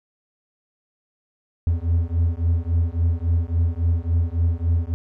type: beating tone pair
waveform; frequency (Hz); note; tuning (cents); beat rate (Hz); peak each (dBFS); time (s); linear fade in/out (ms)
triangle; 82.41 / 86.01; E2 / F2; 0 / -26; 3.6; -19; 1.67-4.94; 0
effects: none